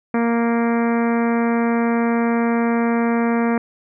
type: harmonic tone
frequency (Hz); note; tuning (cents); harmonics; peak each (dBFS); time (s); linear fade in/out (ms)
233.1; A#3; 0; 1 / 2 / 3 / 4 / 5 / 6 / 7 / 8 / 9 / 10; -17 / -23 / -27 / -29 / -31 / -33 / -34 / -35 / -36 / -37; 0.14-3.58; 2
effects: none